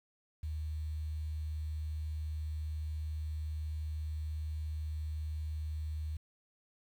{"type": "tone with quantisation", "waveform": "sine", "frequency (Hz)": 77.1, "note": "D#2", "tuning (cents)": -15, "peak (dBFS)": -35, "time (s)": [0.43, 6.17], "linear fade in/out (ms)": 5, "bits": 10, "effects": []}